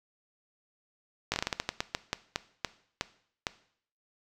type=slowing click train; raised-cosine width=0.2 ms; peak=-11 dBFS; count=16; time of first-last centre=1.32-3.468 s; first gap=18 ms; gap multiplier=1.26; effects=noise-tail reverb RT60 0.6 s tail -17 dB re dry